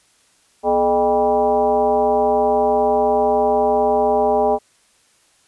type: tone with frequency modulation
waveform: sine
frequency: 610 Hz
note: D#5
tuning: 34 cents flat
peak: -13 dBFS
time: 0.63-4.59 s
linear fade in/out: 50 ms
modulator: 183 Hz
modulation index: 1.5
effects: white hiss -57 dBFS RMS until 5.47 s + resampled to 24000 Hz